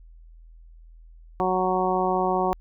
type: harmonic tone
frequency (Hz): 185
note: F#3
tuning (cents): 0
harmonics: 1 / 2 / 3 / 4 / 5 / 6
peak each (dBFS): -30 / -26 / -30 / -25 / -28 / -30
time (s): 1.4-2.53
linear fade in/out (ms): 0
effects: added 41 Hz sine -45 dBFS peak until 2.6 s